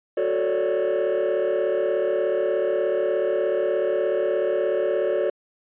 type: chord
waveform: triangle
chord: D major seventh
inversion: first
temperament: just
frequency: 367.1 / 440.5 / 550.6 / 587.3 Hz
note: F#4 / A4 / C#5 / D5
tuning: -14 / +2 / -12 / 0 cents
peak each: -23 dBFS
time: 0.17-5.3 s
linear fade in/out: 5 ms
effects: tanh soft clip ceiling -13 dBFS + resampled to 8000 Hz